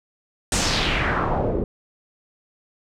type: noise with low-pass filter sweep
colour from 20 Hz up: pink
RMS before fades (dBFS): -22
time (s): 0.52-1.64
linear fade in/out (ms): 2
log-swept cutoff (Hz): 8600 to 360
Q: 2.4
effects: none